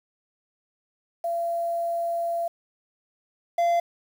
sine / triangle tone pair in turn, 680 / 686.7 Hz, F5 / F5, -46 / -29 cents, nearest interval unison, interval 17 cents, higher second, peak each -24 / -17 dBFS, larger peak second, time 1.24-2.48 / 3.58-3.8 s, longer first, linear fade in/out 5 ms, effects 8-bit

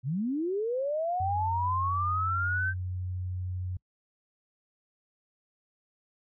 sine linear sweep, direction up, 115.7 to 1568 Hz, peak -27 dBFS, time 0.03-2.74 s, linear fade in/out 50 ms
sine tone, 91.3 Hz, F#2, 23 cents flat, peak -31 dBFS, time 1.2-3.77 s, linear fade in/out 5 ms
effects noise-tail reverb RT60 0.1 s tail -26 dB re dry

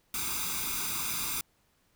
white noise with comb filter, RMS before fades -33 dBFS, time 0.14-1.41 s, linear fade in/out 2 ms, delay 0.82 ms, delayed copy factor +0.9, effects pink hiss -70 dBFS RMS until 1.95 s

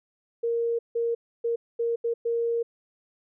sine tone bursts at uneven times, 466.2 Hz, A#4, in tune, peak -23 dBFS, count 6, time 0.43-0.79 / 0.95-1.15 / 1.44-1.56 / 1.79-1.96 / 2.04-2.14 / 2.25-2.63 s, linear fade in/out 10 ms, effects none

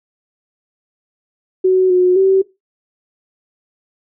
sine tone with pitch steps, 373 / 363.4 / 383.6 Hz, F#4 / F#4 / G4, +14 / -31 / -37 cents, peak -8 dBFS, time 1.64-2.42 s, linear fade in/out 10 ms, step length 260 ms, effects noise-tail reverb RT60 0.2 s tail -18 dB re dry

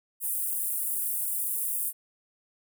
pink high-pass noise, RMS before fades -30 dBFS, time 0.2-1.93 s, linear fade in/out 50 ms, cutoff 9100 Hz, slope 48 dB/octave, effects none

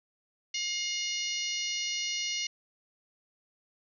harmonic tone with a mistuned harmonic, 718 Hz, F5, 48 cents sharp, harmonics 3 / 4 / 5 / 6 / 7 / 8 / 9, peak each -37 / -36 / -43 / -38 / -41 / -36 / -46 dBFS, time 0.54-2.47 s, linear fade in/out 5 ms, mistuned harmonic 3, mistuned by -23 cents, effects none

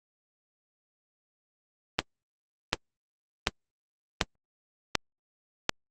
click train, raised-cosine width 0.2 ms, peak -4 dBFS, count 6, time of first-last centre 1.99-5.694 s, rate 1.35 Hz, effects Opus 24 kbps

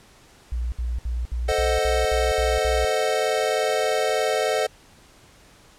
sine tone bursts, 59.8 Hz, A#1, 45 cents sharp, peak -23 dBFS, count 9, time 0.52-2.848 s, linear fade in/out 0 ms, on 200 ms, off 66 ms
square chord, A diminished seventh, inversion none, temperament equal, 440 / 523.3 / 622.3 / 740 Hz, A4 / C5 / Eb5 / Gb5, 0 / 0 / 0 / 0 cents, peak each -26 / -27 / -26 / -28 dBFS, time 1.48-4.67 s, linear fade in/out 10 ms
effects pink hiss -52 dBFS RMS until 5.78 s + low-pass 10000 Hz 12 dB/octave

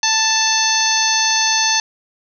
harmonic tone, 882 Hz, A5, 4 cents sharp, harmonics 1 / 2 / 3 / 4 / 5 / 6 / 7, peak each -21 / -22 / -24 / -24 / -20 / -24 / -18 dBFS, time 0.03-1.8 s, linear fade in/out 2 ms, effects none

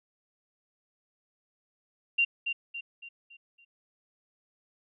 sine tone with echo, 2770 Hz, F7, 15 cents flat, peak -21 dBFS, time 2.18-2.25 s, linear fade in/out 10 ms, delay 280 ms, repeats 5, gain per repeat -7 dB, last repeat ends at 3.65 s, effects none

